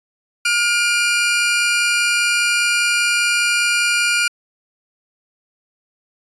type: tone pair together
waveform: sawtooth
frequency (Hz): 1421 / 2390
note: F6 / D7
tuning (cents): +30 / +30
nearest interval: major sixth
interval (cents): 900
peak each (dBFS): -14 / -14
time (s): 0.45-4.28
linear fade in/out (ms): 5
effects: resampled to 24000 Hz